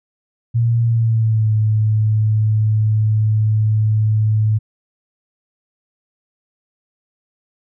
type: tone with pitch glide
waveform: sine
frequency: 116.54 to 108.11 Hz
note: A#2 to A2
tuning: 0 to -30 cents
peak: -12 dBFS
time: 0.54-4.59 s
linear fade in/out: 20 ms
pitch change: -130 cents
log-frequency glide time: 0.83-1.52 s
effects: none